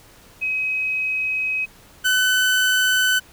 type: tone pair in turn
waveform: sine / 30% pulse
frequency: 2537 / 1508.5 Hz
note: D#7 / F#6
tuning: +33 / +33 cents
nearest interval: major sixth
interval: 900 cents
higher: first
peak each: -20 / -13 dBFS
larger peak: second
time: 0.41-1.66 / 2.04-3.2 s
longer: first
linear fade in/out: 20 ms
effects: pink hiss -49 dBFS RMS until 3.32 s